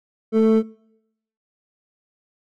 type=tone pair together; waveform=triangle; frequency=220 / 442.7 Hz; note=A3 / A4; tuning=0 / +11 cents; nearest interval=octave; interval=1211 cents; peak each=-13 dBFS; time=0.32-0.63 s; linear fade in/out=50 ms; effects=noise-tail reverb RT60 0.8 s tail -25 dB re dry + tanh soft clip ceiling -7 dBFS